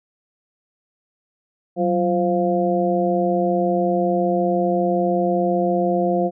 harmonic tone with a mistuned harmonic, 174.61 Hz, F3, in tune, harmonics 1 / 2 / 3 / 4, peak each -22 / -22 / -22 / -22 dBFS, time 1.76-6.31 s, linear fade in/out 50 ms, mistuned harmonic 1, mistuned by +110 cents, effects none

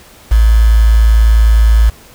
sine tone with quantisation, 55.3 Hz, A1, 9 cents sharp, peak -4 dBFS, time 0.31-1.9 s, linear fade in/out 10 ms, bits 4, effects pink hiss -40 dBFS RMS until 2.14 s

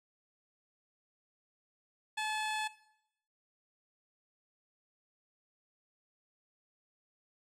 15% pulse tone, 862 Hz, A5, 36 cents flat, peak -27 dBFS, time 2.17-2.68 s, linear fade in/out 10 ms, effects noise-tail reverb RT60 0.8 s tail -18 dB re dry + low-pass 9000 Hz 12 dB/octave

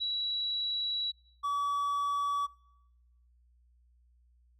sine / triangle tone pair in turn, 3910 / 1142.5 Hz, B7 / D6, -18 / -48 cents, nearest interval octave + major sixth, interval 2130 cents, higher first, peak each -30 / -27 dBFS, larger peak second, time 0-1.12 / 1.43-2.47 s, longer first, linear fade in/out 20 ms, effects noise-tail reverb RT60 1.0 s tail -25 dB re dry + added 60 Hz sine -62 dBFS peak until 4.59 s

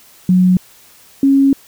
sine tone pair in turn, 183 / 274.2 Hz, F#3 / C#4, -19 / -19 cents, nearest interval perfect fifth, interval 700 cents, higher second, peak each -7 dBFS, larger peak neither, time 0.29-0.57 / 1.23-1.53 s, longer second, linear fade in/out 2 ms, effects white hiss -45 dBFS RMS until 1.67 s

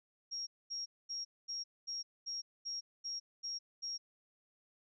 sine tone bursts, 5588 Hz, F8, in tune, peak -38 dBFS, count 10, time 0.31-3.98 s, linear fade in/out 20 ms, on 160 ms, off 230 ms, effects none

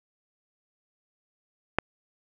click, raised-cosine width 0.5 ms, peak -6 dBFS, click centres 1.786 s, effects none

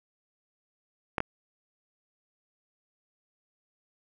clicks, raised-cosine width 0.5 ms, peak -12 dBFS, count 2, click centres 1.182 / 1.204 s, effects none

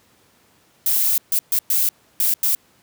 violet noise bursts at uneven times, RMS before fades -18 dBFS, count 6, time 0.86-1.18 / 1.32-1.39 / 1.52-1.59 / 1.7-1.89 / 2.2-2.34 / 2.43-2.55 s, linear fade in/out 2 ms, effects pink hiss -57 dBFS RMS until 2.82 s + high-pass 100 Hz 12 dB/octave

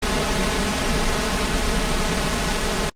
pink noise with comb filter, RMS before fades -20 dBFS, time 0.02-2.9 s, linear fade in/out 10 ms, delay 4.7 ms, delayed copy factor +1, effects low-pass 7000 Hz 12 dB/octave + Opus 32 kbps

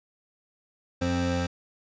25% pulse tone pair together, 88 / 262.4 Hz, F2 / C4, +14 / +5 cents, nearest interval octave + perfect fifth, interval 1891 cents, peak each -24 dBFS, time 1.01-1.47 s, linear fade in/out 10 ms, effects resampled to 16000 Hz

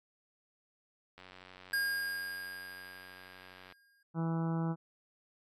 click train, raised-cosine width 0.3 ms, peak -35 dBFS, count 236, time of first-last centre 1.18-3.723 s, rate 92.4 Hz
square tone with exponential decay, 1620 Hz, G#6, 43 cents flat, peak -29 dBFS, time 1.73-4.03 s, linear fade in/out 5 ms, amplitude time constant 500 ms
harmonic tone, 164.5 Hz, E3, 3 cents flat, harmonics 1 / 2 / 3 / 4 / 5 / 6 / 7 / 8 / 9, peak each -31 / -39 / -46 / -48 / -45 / -48 / -52 / -49 / -55 dBFS, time 4.14-4.76 s, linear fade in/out 50 ms
effects MP3 64 kbps

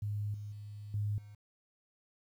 sine tone with level steps, 103.83 Hz, G#2, in tune, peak -33 / -40 / -43 / -31 / -49 dBFS, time 0.02-1.35 s, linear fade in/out 5 ms, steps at 0.34 / 0.52 / 0.94 / 1.18 s, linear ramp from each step 2 ms, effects 11-bit

